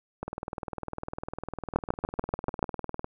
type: two click trains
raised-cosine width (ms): 1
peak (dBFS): -11 / -19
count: 7 / 57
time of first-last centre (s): 1.76-2.628 / 0.23-3.044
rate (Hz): 6.91 / 19.9
effects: none